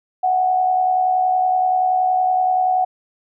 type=tone with amplitude modulation; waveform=sine; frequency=740 Hz; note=F#5; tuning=in tune; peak=-12 dBFS; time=0.23-2.85 s; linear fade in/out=10 ms; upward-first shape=sine; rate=70.6 Hz; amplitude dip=45%; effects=none